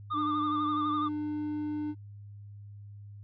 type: tone with vibrato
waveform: triangle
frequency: 1199 Hz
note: D6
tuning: 36 cents sharp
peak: -27 dBFS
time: 0.1-1.09 s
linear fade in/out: 20 ms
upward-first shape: sine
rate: 12 Hz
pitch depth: 48 cents each way
type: tone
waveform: triangle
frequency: 300 Hz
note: D4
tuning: 37 cents sharp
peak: -29 dBFS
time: 0.13-1.95 s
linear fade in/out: 50 ms
effects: added 102 Hz sine -44 dBFS peak until 3.23 s + resampled to 11025 Hz